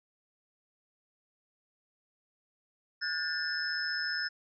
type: tone cluster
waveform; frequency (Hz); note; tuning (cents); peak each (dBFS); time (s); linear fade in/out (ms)
sine; 1450 / 1605 / 1767 / 5210; F#6 / G6 / A6 / E8; -35 / +40 / +7 / -21; -36 / -37 / -38 / -35; 3.01-4.29; 20
effects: none